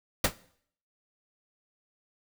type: noise with exponential decay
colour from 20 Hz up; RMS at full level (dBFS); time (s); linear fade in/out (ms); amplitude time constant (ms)
pink; -17; 0.24-0.34; 5; 20
effects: noise-tail reverb RT60 0.6 s tail -19 dB re dry